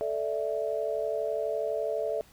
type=chord; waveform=sine; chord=A suspended fourth; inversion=none; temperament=equal; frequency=440 / 587.3 / 659.3 Hz; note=A4 / D5 / E5; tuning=0 / 0 / 0 cents; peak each=-32 dBFS; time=0.01-2.21 s; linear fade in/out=0 ms; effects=pink hiss -58 dBFS RMS until 2.32 s